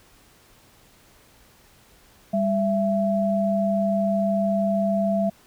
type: tone pair together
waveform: sine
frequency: 198.7 / 668.3 Hz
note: G3 / E5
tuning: +24 / +24 cents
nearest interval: octave + major sixth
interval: 2100 cents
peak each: -22 dBFS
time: 2.33-5.3 s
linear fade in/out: 10 ms
effects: pink hiss -55 dBFS RMS until 5.46 s